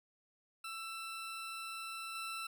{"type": "tone with level steps", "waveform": "20% pulse", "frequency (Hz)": 1333, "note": "E6", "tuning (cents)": 19, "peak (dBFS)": [-37, -35], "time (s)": [0.64, 2.47], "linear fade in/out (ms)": 5, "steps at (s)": 2.15, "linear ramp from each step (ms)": 2, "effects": []}